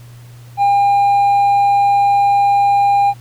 sine tone with hard clipping, 804 Hz, G5, 44 cents sharp, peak -10 dBFS, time 0.57-3.14 s, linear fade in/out 50 ms, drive 2 dB, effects added 120 Hz sine -35 dBFS peak until 3.2 s + pink hiss -47 dBFS RMS until 3.2 s

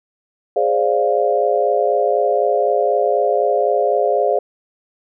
sine chord, D half-diminished seventh, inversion second, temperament equal, 415.3 / 523.3 / 587.3 / 698.5 Hz, Ab4 / C5 / D5 / F5, 0 / 0 / 0 / 0 cents, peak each -19 dBFS, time 0.56-4.39 s, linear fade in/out 5 ms, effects none

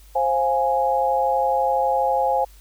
sine chord, F minor, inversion second, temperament equal with one note detuned, 527.8 / 698.5 / 830.6 Hz, C5 / F5 / Ab5, +15 / 0 / 0 cents, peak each -22 / -24 / -20 dBFS, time 0.15-2.45 s, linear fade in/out 10 ms, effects added 50 Hz sine -45 dBFS peak until 2.6 s + white hiss -54 dBFS RMS until 2.6 s

